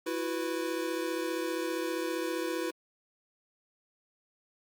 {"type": "chord", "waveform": "square", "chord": "E suspended second", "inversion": "none", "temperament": "equal with one note detuned", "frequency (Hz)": [329.6, 364.7, 493.9], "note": ["E4", "F#4", "B4"], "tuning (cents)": [0, -25, 0], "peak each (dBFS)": [-35, -37, -37], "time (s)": [0.06, 2.71], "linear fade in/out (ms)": 10, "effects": ["Opus 48 kbps"]}